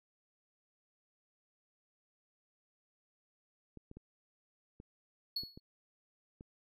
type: clicks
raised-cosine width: 3 ms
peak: -37 dBFS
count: 7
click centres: 3.773 / 3.914 / 3.97 / 4.801 / 5.435 / 5.575 / 6.409 s
type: tone with exponential decay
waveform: triangle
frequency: 4370 Hz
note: C#8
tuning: 26 cents flat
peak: -31 dBFS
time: 5.36-5.6 s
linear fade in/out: 5 ms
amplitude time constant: 51 ms
effects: none